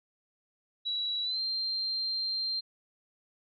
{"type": "tone with pitch glide", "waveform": "sine", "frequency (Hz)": [3910, 4166], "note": ["B7", "C8"], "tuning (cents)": [-18, -8], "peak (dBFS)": -29, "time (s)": [0.85, 2.61], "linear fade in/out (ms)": 20, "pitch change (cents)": 110, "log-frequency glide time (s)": [1.23, 1.4], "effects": ["MP3 32 kbps"]}